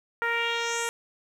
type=tone with low-pass filter sweep; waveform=10% pulse; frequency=466.2 Hz; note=A#4; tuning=in tune; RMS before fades=-28 dBFS; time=0.22-0.89 s; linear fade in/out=0 ms; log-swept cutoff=1600 to 10000 Hz; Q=2.5; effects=9-bit